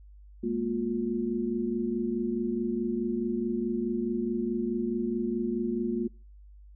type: tone cluster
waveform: sine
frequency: 210.7 / 235.4 / 355.3 Hz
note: G#3 / A#3 / F4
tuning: +25 / +17 / +30 cents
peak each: -33 / -30 / -31 dBFS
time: 0.43-6.08 s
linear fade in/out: 10 ms
effects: noise-tail reverb RT60 0.4 s tail -25 dB re dry + added 50 Hz sine -48 dBFS peak until 6.75 s